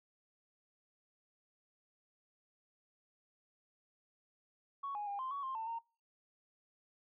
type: tone with pitch steps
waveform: sine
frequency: 1113 / 829 / 806 / 1044 / 1122 / 1056 / 894 / 920 Hz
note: C#6 / G#5 / G5 / C6 / C#6 / C6 / A5 / A#5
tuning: +7 / -3 / +48 / -4 / +21 / +16 / +27 / -23 cents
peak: -37 dBFS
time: 4.83-5.79 s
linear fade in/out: 10 ms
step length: 120 ms
effects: noise-tail reverb RT60 0.3 s tail -22 dB re dry + tanh soft clip ceiling -33 dBFS